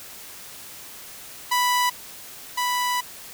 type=tone pair in turn; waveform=sawtooth; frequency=987.8 / 987.8 Hz; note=B5 / B5; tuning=0 / 0 cents; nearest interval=unison; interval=0 cents; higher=neither; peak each=-15 / -18 dBFS; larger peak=first; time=1.51-1.9 / 2.57-3.01 s; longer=second; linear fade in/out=10 ms; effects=white hiss -41 dBFS RMS until 3.33 s